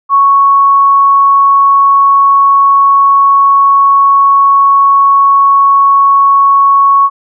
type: tone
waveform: sine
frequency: 1108.7 Hz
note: C#6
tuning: in tune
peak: -3 dBFS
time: 0.09-7.1 s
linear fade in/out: 50 ms
effects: none